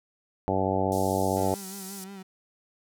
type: harmonic tone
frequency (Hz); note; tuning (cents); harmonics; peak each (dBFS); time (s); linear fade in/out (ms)
95.4; G2; -47; 1 / 2 / 3 / 4 / 5 / 6 / 7 / 8 / 9; -32 / -32 / -32 / -32 / -32 / -32 / -32 / -32 / -32; 0.48-1.54; 0
type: band-pass noise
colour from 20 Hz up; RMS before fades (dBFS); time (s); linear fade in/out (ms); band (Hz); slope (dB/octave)
white; -42; 0.92-2.04; 0; 4500 to 13000; 24
type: tone with vibrato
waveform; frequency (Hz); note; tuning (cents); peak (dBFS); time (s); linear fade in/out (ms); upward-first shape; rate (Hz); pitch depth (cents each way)
35% pulse; 193.6; G3; -21; -38; 1.36-2.23; 10; sine; 5.6; 55
effects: none